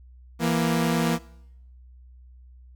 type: tone pair together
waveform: sawtooth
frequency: 166.4 / 235.3 Hz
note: E3 / A#3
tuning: +17 / +16 cents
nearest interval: tritone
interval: 599 cents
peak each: -20 dBFS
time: 0.39-1.19 s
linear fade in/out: 50 ms
effects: noise-tail reverb RT60 0.8 s tail -21 dB re dry + added 62 Hz sine -46 dBFS peak until 2.75 s